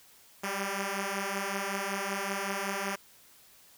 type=beating tone pair; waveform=5% pulse; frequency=193.9 / 199.2 Hz; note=G3 / G3; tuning=-19 / +28 cents; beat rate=5.3 Hz; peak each=-24 / -22 dBFS; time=0.43-2.96 s; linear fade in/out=10 ms; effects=white hiss -58 dBFS RMS until 3.77 s